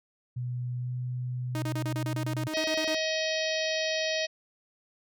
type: tone with pitch glide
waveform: sine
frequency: 123.47 to 124.9 Hz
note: B2 to B2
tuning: 0 to +20 cents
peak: -30 dBFS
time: 0.36-2.48 s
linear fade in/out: 10 ms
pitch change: +20 cents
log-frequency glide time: 0.79-0.9 s
type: tone bursts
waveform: sawtooth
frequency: 311.1 Hz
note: D#4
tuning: in tune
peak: -28 dBFS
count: 14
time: 1.55-2.947 s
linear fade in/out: 0 ms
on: 71 ms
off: 31 ms
type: harmonic tone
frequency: 633 Hz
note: D#5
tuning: 30 cents sharp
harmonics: 1 / 3 / 4 / 5 / 6 / 7 / 8 / 9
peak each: -30 / -35 / -36 / -37 / -38 / -38 / -39 / -40 dBFS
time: 2.53-4.27 s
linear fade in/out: 20 ms
effects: none